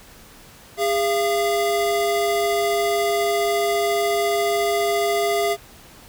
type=tone pair together; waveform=square; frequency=407 / 683.1 Hz; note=G#4 / F5; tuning=-35 / -38 cents; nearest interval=major sixth; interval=897 cents; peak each=-22 dBFS; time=0.77-5.57 s; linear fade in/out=50 ms; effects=pink hiss -46 dBFS RMS until 6.08 s